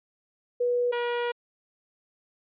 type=tone pair in turn; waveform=sine / sawtooth; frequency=487.4 / 479.9 Hz; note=B4 / B4; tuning=-23 / -50 cents; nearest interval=unison; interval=27 cents; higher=first; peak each=-22 dBFS; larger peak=neither; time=0.6-0.92 / 0.92-1.32 s; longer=second; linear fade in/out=10 ms; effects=resampled to 8000 Hz